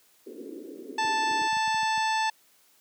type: band-pass noise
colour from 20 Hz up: pink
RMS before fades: -41 dBFS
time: 0.26-1.48 s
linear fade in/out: 10 ms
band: 270 to 440 Hz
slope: 48 dB/octave
type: harmonic tone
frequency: 880 Hz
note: A5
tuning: in tune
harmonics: 1 / 2 / 3 / 4 / 5 / 6 / 7 / 9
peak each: -25 / -31 / -35 / -37 / -39 / -41 / -42 / -44 dBFS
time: 0.98-2.3 s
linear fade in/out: 5 ms
type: clicks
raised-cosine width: 5 ms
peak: -31 dBFS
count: 9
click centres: 1.048 / 1.312 / 1.417 / 1.529 / 1.568 / 1.678 / 1.745 / 1.831 / 1.978 s
effects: white hiss -62 dBFS RMS until 2.8 s + high-pass 150 Hz 12 dB/octave